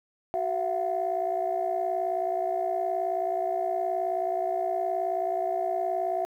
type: tone cluster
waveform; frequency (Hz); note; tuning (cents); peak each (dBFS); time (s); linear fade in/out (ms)
sine; 375.5 / 674 / 733; F#4 / E5 / F#5; +26 / +38 / -16; -32 / -27 / -30; 0.34-6.25; 0
effects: tanh soft clip ceiling -18 dBFS + 10-bit